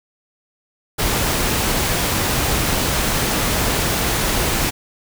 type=noise; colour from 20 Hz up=pink; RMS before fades=-19 dBFS; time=0.98-4.71 s; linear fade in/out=20 ms; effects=none